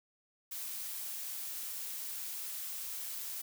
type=noise; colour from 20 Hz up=blue; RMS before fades=-41 dBFS; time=0.51-3.42 s; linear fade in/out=10 ms; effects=none